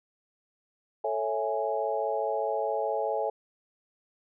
sine chord, A major seventh, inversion none, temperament equal, 440 / 554.4 / 659.3 / 830.6 Hz, A4 / C#5 / E5 / G#5, 0 / 0 / 0 / 0 cents, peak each -32 dBFS, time 1.04-3.3 s, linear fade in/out 5 ms, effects none

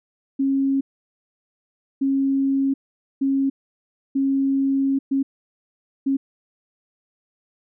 sine tone bursts at uneven times, 272.2 Hz, C#4, 31 cents flat, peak -17 dBFS, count 6, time 0.39-0.81 / 2.01-2.74 / 3.21-3.5 / 4.15-4.99 / 5.11-5.23 / 6.06-6.17 s, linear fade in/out 10 ms, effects none

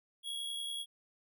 square tone with amplitude modulation, 3322 Hz, G#7, in tune, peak -36 dBFS, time 0.23-0.86 s, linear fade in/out 50 ms, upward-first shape sine, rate 70.6 Hz, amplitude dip 40%, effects none

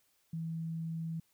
sine tone, 163.4 Hz, E3, 15 cents flat, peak -35 dBFS, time 0.33-1.2 s, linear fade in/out 5 ms, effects white hiss -73 dBFS RMS until 1.33 s

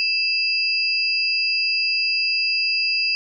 sine tone pair together, 2637 / 4864 Hz, E7 / D#8, 0 / -40 cents, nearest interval major seventh, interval 1060 cents, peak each -21 dBFS, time 0-3.15 s, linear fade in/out 0 ms, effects none

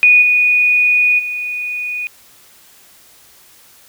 sine tone with level steps, 2468 Hz, D#7, 15 cents flat, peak -5 / -9 / -19 dBFS, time 0.03-2.07 s, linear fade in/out 0 ms, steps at 0.21 / 1.18 s, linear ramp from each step 20 ms, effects white hiss -46 dBFS RMS until 3.88 s

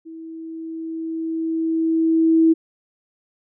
sine tone with level ramp, 324.7 Hz, E4, 26 cents flat, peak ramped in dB -34 to -10 dBFS, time 0.05-2.54 s, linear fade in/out 20 ms, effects none

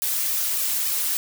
blue noise with flanger, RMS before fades -24 dBFS, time 0.02-1.17 s, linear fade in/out 0 ms, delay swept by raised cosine 1.6 to 4.2 ms, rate 3.5 Hz, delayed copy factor +0.95, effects none

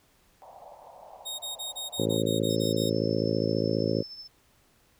pink band-pass noise, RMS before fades -49 dBFS, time 0.42-2.17 s, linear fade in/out 0 ms, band 570 to 910 Hz, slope 48 dB/octave
sawtooth tone bursts, 3729 Hz, A#7, in tune, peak -30 dBFS, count 10, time 1.25-2.902 s, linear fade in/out 20 ms, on 140 ms, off 28 ms
harmonic tone, 54.8 Hz, A1, 6 cents flat, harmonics 2 / 3 / 4 / 5 / 6 / 7 / 8 / 9 / 10, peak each -33 / -33 / -33 / -33 / -33 / -33 / -33 / -33 / -33 dBFS, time 1.98-4.03 s, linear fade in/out 20 ms
sine tone with tremolo, 5274 Hz, E8, in tune, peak -38 dBFS, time 2.49-4.28 s, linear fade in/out 20 ms, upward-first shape triangle, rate 13 Hz, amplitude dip 60%
effects pink hiss -64 dBFS RMS until 4.99 s

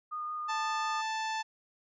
sine tone with vibrato, 1225 Hz, D#6, 27 cents flat, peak -34 dBFS, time 0.11-1.02 s, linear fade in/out 20 ms, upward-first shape sine, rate 5.6 Hz, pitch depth 9 cents each way
sawtooth tone, 880 Hz, A5, in tune, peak -28 dBFS, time 0.48-1.43 s, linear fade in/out 20 ms
effects resampled to 16000 Hz

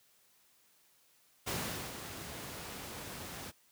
pink noise with ADSR envelope, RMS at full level -35 dBFS, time 1.46-3.52 s, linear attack 21 ms, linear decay 440 ms, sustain -9 dB, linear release 30 ms, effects white hiss -68 dBFS RMS until 3.71 s + high-pass 80 Hz 12 dB/octave

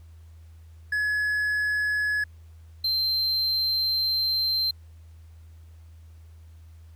triangle tone pair in turn, 1695 / 4128 Hz, G#6 / C8, +35 / -24 cents, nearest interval octave + minor third, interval 1541 cents, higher second, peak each -21 dBFS, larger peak neither, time 0.92-2.24 / 2.84-4.71 s, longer second, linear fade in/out 5 ms, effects added 81 Hz sine -45 dBFS peak until 6.95 s + pink hiss -65 dBFS RMS until 6.95 s

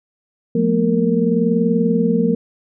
sine tone cluster, 176.9 / 217.3 / 237.9 / 461.9 Hz, F3 / A3 / A#3 / A#4, +23 / -21 / +35 / -16 cents, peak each -19 dBFS, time 0.55-2.35 s, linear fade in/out 5 ms, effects none

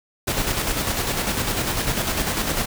pink noise with tremolo, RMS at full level -22 dBFS, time 0.27-2.66 s, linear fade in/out 10 ms, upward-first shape square, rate 10 Hz, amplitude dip 40%, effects none

